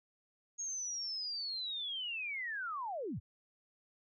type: linear sweep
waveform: sine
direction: down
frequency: 6610 to 60.1 Hz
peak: -37 dBFS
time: 0.58-3.2 s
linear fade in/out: 20 ms
effects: none